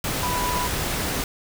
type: tone in noise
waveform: sine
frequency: 987.8 Hz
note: B5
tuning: in tune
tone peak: -25 dBFS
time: 0.23-0.67 s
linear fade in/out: 2 ms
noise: pink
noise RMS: -26 dBFS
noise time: 0.04-1.24 s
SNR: -2 dB
effects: none